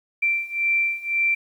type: beating tone pair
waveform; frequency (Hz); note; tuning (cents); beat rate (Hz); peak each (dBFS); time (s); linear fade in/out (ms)
sine; 2349 / 2350.9; D7 / D7; 0 / +1; 1.9; -24 / -22; 0.22-1.35; 10
effects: 9-bit